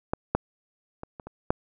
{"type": "clicks", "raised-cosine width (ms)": 1, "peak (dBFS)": [-11, -7, -22, -25, -25, -7], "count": 6, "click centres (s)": [0.135, 0.35, 1.034, 1.198, 1.27, 1.505], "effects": []}